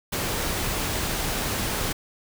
pink noise, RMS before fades -27 dBFS, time 0.12-1.93 s, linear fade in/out 10 ms, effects none

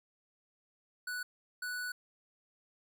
square tone bursts at uneven times, 1480 Hz, F#6, in tune, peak -37 dBFS, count 2, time 1.07-1.23 / 1.62-1.92 s, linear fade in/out 5 ms, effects none

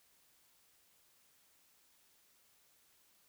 silence, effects white hiss -70 dBFS RMS until 3.28 s

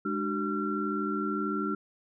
sine tone cluster, 206.6 / 299.7 / 378 / 1364 Hz, G#3 / D4 / F#4 / F6, -9 / +35 / +37 / -41 cents, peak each -33 / -33 / -35 / -33 dBFS, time 0.05-1.75 s, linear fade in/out 5 ms, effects none

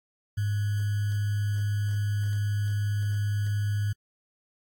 sine tone with sample-and-hold, 103.1 Hz, G#2, 12 cents flat, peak -24 dBFS, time 0.37-3.93 s, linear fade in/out 10 ms, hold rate 1575 Hz, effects AAC 64 kbps

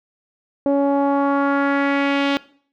sawtooth tone with low-pass filter sweep, 280 Hz, C#4, 18 cents sharp, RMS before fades -18 dBFS, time 0.66-2.37 s, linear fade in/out 0 ms, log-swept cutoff 590 to 3300 Hz, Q 2.2, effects noise-tail reverb RT60 0.5 s tail -19 dB re dry

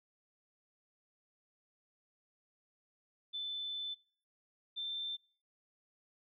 sine tone pair in turn, 3520 / 3561 Hz, A7 / A7, 0 / +20 cents, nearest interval unison, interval 20 cents, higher second, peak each -37 / -37 dBFS, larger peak neither, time 3.33-3.95 / 4.76-5.17 s, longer first, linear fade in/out 20 ms, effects noise-tail reverb RT60 0.5 s tail -26 dB re dry

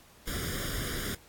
pink noise with comb filter, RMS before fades -34 dBFS, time 0.27-1.15 s, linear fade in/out 5 ms, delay 0.58 ms, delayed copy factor +0.85, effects pink hiss -57 dBFS RMS until 1.28 s + AAC 64 kbps

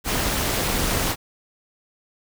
pink noise with amplitude modulation, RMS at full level -20 dBFS, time 0.04-1.16 s, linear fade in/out 50 ms, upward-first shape sine, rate 229 Hz, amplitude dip 65%, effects none

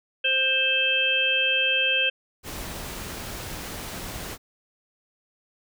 harmonic tone, 525 Hz, C5, 6 cents sharp, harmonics 1 / 3 / 5 / 6, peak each -31 / -28 / -22 / -25 dBFS, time 0.24-2.1 s, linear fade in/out 10 ms
pink noise, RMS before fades -35 dBFS, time 2.43-4.38 s, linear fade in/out 50 ms
effects none

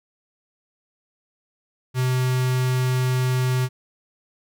square tone with notch filter, 127.8 Hz, C3, 40 cents flat, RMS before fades -21 dBFS, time 1.94-3.69 s, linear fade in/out 50 ms, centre 560 Hz, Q 1.4, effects none

